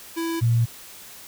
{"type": "tone pair in turn", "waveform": ["square", "sine"], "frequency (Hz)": [331.2, 116.73], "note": ["E4", "A#2"], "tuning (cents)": [8, 3], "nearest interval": "octave + tritone", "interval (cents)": 1805, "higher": "first", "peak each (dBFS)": [-25, -16], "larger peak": "second", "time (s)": [[0.16, 0.41], [0.41, 0.66]], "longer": "neither", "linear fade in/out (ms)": 20, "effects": ["white hiss -43 dBFS RMS until 1.27 s"]}